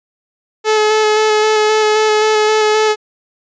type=tone with vibrato; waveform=sawtooth; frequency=430 Hz; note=A4; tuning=40 cents flat; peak=-6 dBFS; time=0.64-2.96 s; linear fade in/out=50 ms; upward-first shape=square; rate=3.8 Hz; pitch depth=13 cents each way; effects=resampled to 16000 Hz